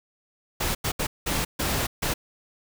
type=noise bursts at uneven times; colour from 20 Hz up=pink; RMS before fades=-26 dBFS; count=6; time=0.6-0.75 / 0.84-0.92 / 0.99-1.07 / 1.26-1.45 / 1.59-1.87 / 2.02-2.14 s; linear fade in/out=10 ms; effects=none